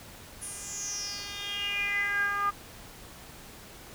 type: tone with band-pass filter sweep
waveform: 10% pulse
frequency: 405 Hz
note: G#4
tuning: 43 cents flat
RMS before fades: -32 dBFS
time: 0.41-2.51 s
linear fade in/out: 20 ms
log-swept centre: 9900 to 1200 Hz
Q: 7.7
effects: pink hiss -48 dBFS RMS until 3.94 s